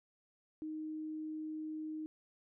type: tone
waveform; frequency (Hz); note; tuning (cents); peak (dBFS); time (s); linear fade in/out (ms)
sine; 311.1; D#4; 0; -39; 0.62-2.06; 0
effects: none